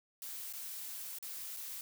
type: noise with dropouts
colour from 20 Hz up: blue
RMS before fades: -44 dBFS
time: 0.22-1.81 s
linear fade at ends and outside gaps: 1 ms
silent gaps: 0.527-0.535 / 1.186-1.226 / 1.565-1.569 s
effects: none